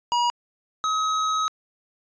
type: tone pair in turn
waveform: square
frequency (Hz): 960 / 1273.7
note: B5 / D#6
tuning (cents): -49 / +40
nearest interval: perfect fourth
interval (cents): 489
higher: second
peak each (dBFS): -20 / -22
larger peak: first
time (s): 0.12-0.3 / 0.84-1.48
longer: second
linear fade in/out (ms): 0
effects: resampled to 16000 Hz